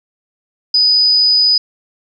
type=tone; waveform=sine; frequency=4978 Hz; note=D#8; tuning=in tune; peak=-8 dBFS; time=0.74-1.58 s; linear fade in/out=5 ms; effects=none